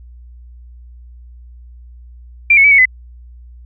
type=tone with pitch steps; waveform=sine; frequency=2365 / 2201 / 2290 / 2214 / 2022 Hz; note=D7 / C#7 / D7 / C#7 / B6; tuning=+12 / -13 / -44 / -3 / +40 cents; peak=-5 dBFS; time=2.5-2.855 s; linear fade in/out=5 ms; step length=71 ms; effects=added 60 Hz sine -35 dBFS peak until 3.65 s